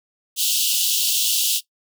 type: high-pass noise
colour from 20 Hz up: pink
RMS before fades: -20 dBFS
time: 0.36-1.61 s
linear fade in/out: 50 ms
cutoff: 2800 Hz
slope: 96 dB/octave
effects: noise-tail reverb RT60 0.1 s tail -17 dB re dry